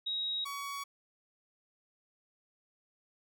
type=tone pair in turn; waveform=sine / sawtooth; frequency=3803 / 1125.4 Hz; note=A#7 / C#6; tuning=+34 / +26 cents; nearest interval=octave + major sixth; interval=2108 cents; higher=first; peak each=-32 / -34 dBFS; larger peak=first; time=0.06-0.45 / 0.45-0.84 s; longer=neither; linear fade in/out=10 ms; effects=none